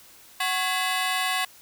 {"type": "ring-modulated tone", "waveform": "15% pulse", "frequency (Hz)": 921, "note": "A#5", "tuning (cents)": -21, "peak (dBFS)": -14, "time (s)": [0.4, 1.45], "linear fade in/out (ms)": 5, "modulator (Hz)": 175, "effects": ["white hiss -51 dBFS RMS until 1.61 s"]}